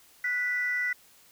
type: tone pair together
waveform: sine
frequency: 1472.4 / 1975.5 Hz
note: F#6 / B6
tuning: -9 / 0 cents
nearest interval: perfect fourth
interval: 509 cents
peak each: -32 / -26 dBFS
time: 0.24-0.93 s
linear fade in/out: 5 ms
effects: tanh soft clip ceiling -20 dBFS + white hiss -58 dBFS RMS until 1.31 s